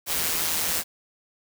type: noise with amplitude modulation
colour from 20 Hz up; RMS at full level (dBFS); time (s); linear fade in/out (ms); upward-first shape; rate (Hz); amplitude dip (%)
white; -23; 0.06-0.84; 50; sine; 162; 60
effects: none